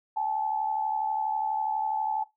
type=tone pair together; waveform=sine; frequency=793 / 865.2 Hz; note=G5 / A5; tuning=+20 / -29 cents; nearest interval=major second; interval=151 cents; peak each=-32 / -27 dBFS; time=0.16-2.24 s; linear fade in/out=10 ms; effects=noise-tail reverb RT60 0.2 s tail -20 dB re dry